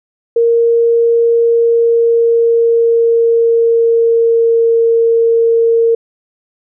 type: tone with pitch glide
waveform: sine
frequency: 465.3 to 459.7 Hz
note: A#4 to A#4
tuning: -3 to -24 cents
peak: -7 dBFS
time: 0.36-5.95 s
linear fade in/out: 5 ms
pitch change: -21 cents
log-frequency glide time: 1.37-4.77 s
effects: none